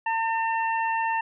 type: harmonic tone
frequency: 904 Hz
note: A5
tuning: 47 cents sharp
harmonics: 1 / 2 / 3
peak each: -24 / -30 / -34 dBFS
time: 0.06-1.21 s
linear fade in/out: 5 ms
effects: none